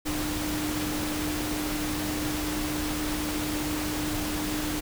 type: tone in noise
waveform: sine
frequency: 302.3 Hz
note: D#4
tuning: 50 cents flat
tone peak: -30 dBFS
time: 0.05-4.81 s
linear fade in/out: 20 ms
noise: pink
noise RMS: -32 dBFS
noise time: 0.05-4.81 s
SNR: -1 dB
effects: none